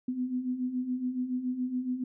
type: beating tone pair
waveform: sine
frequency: 246.9 / 254 Hz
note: B3 / B3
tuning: 0 / +49 cents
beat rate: 7.1 Hz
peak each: -36 / -30 dBFS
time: 0.08-2.04 s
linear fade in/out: 5 ms
effects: none